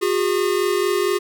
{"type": "tone pair together", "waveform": "square", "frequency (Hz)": [362.1, 406.4], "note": ["F#4", "G#4"], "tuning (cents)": [-37, -38], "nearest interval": "major second", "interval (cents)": 199, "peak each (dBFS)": -21, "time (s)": [0.01, 1.19], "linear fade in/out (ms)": 20, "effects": []}